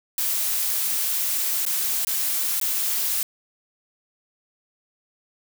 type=noise with dropouts; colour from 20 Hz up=blue; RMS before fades=-24 dBFS; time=0.18-3.23 s; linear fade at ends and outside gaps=1 ms; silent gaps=1.652-1.664 / 2.049-2.07 / 2.6-2.613 s; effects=none